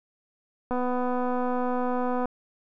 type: click train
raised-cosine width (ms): 1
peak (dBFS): -16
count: 386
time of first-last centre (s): 0.71-2.256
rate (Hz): 249
effects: none